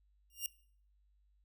5% pulse tone with exponential growth, 2820 Hz, F7, 16 cents sharp, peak -23 dBFS, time 0.3-0.46 s, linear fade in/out 1 ms, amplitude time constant 33 ms, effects noise-tail reverb RT60 0.5 s tail -20 dB re dry + added 50 Hz sine -68 dBFS peak until 1.44 s

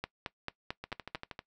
two click trains, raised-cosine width 0.3 ms, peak -24 / -19 dBFS, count 8 / 6, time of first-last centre 0.84-1.391 / 0.04-1.149 s, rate 12.7 / 4.51 Hz, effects noise-tail reverb RT60 0.1 s tail -19 dB re dry

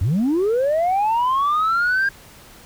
sine linear sweep, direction up, 78.1 to 1617 Hz, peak -14 dBFS, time 0.01-2.09 s, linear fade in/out 5 ms, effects tanh soft clip ceiling -14 dBFS + pink hiss -45 dBFS RMS until 2.65 s

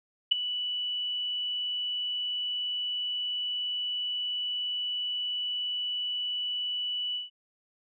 sine tone with ADSR envelope, 2961 Hz, F#7, 1 cent sharp, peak -15 dBFS, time 0.31-7.3 s, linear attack 12 ms, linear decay 6 ms, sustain -14 dB, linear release 150 ms, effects none

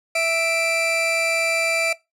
40% pulse tone pair together, 659.2 / 2349 Hz, E5 / D7, 0 / 0 cents, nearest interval octave + minor seventh, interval 2200 cents, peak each -21 dBFS, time 0.15-1.93 s, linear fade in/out 5 ms, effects noise-tail reverb RT60 0.2 s tail -19 dB re dry + low-pass 11000 Hz 12 dB/octave

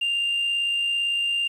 sine tone with amplitude modulation, 2794 Hz, F7, in tune, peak -18 dBFS, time 0.01-1.48 s, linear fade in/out 10 ms, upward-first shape sine, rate 57.8 Hz, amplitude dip 35%, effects tanh soft clip ceiling -19 dBFS + 9-bit

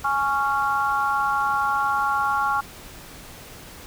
sine chord, Db major, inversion second, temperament just, 831.5 / 1108.7 / 1385.9 Hz, Ab5 / Db6 / F6, +2 / 0 / -14 cents, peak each -24 dBFS, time 0.04-2.61 s, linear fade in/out 10 ms, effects pink hiss -42 dBFS RMS until 3.86 s

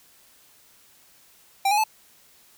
square tone with pitch steps, 787 / 831 / 870 Hz, G5 / G#5 / A5, +7 / +1 / -20 cents, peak -19 dBFS, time 1.65-1.839 s, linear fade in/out 5 ms, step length 63 ms, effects white hiss -56 dBFS RMS until 2.57 s

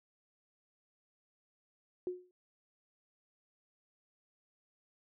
sine tone with exponential decay, 362.1 Hz, F#4, 37 cents flat, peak -31 dBFS, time 2.07-2.31 s, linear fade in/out 1 ms, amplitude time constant 51 ms, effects none

